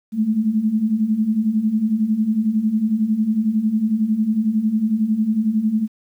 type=beating tone pair; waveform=sine; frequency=209.7 / 220.7 Hz; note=G#3 / A3; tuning=+17 / +5 cents; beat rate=11 Hz; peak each=-22 / -17 dBFS; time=0.12-5.88 s; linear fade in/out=50 ms; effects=9-bit